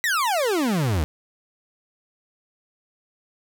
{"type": "exponential sweep", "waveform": "40% pulse", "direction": "down", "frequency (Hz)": [2000, 70.7], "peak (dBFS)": -19, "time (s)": [0.04, 1.04], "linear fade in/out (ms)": 0, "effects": []}